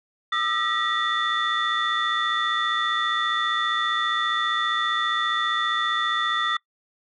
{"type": "tone cluster", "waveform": "sine", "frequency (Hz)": [1210, 1325, 1920, 3528], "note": ["D#6", "E6", "B6", "A7"], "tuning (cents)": [-49, 9, -49, 4], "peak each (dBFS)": -26, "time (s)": [0.32, 6.57], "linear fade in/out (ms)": 5, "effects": ["noise-tail reverb RT60 0.1 s tail -24 dB re dry", "tanh soft clip ceiling -14 dBFS"]}